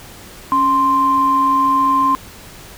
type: tone pair together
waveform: sine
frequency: 277.2 / 1046.5 Hz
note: C#4 / C6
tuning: 0 / 0 cents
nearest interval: octave + major seventh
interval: 2300 cents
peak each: -20 / -11 dBFS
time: 0.52-2.15 s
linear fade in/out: 0 ms
effects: tanh soft clip ceiling -4 dBFS + pink hiss -38 dBFS RMS until 2.77 s